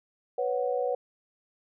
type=chord; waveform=sine; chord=B suspended second; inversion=none; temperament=equal; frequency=493.9 / 554.4 / 740 Hz; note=B4 / C#5 / F#5; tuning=0 / 0 / 0 cents; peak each=-28 / -31 / -33 dBFS; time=0.38-0.95 s; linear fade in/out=5 ms; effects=none